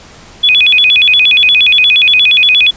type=tone with vibrato; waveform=sine; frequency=2920 Hz; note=F#7; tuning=24 cents flat; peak=-4 dBFS; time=0.43-2.71 s; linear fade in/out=10 ms; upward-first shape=square; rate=8.5 Hz; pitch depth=270 cents each way; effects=pink hiss -36 dBFS RMS until 2.76 s + resampled to 16000 Hz